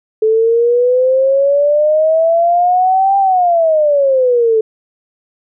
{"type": "exponential two-way sweep", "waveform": "sine", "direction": "up then down", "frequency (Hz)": [433.7, 794, 433.7], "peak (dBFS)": -8, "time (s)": [0.22, 4.61], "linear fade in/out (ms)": 5, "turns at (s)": 3.18, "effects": []}